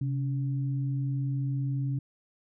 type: tone pair together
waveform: sine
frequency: 134.1 / 283.8 Hz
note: C3 / C#4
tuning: +43 / +41 cents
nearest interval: octave + minor second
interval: 1298 cents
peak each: -27 / -38 dBFS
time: 0.01-1.99 s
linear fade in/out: 5 ms
effects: none